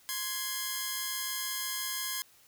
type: tone pair together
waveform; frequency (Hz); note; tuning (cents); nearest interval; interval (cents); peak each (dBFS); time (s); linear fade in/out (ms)
5% pulse; 1046.5 / 1661.2; C6 / G#6; 0 / 0; minor sixth; 800; -24 / -24; 0.09-2.22; 0
effects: white hiss -61 dBFS RMS until 2.47 s